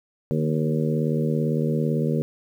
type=harmonic tone with a mistuned harmonic; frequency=77.78 Hz; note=D#2; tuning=in tune; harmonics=2 / 3 / 4 / 5 / 6 / 7; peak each=-23 / -26 / -33 / -30 / -29 / -34 dBFS; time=0.31-2.22 s; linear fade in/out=0 ms; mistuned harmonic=2; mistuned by=-44 cents; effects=9-bit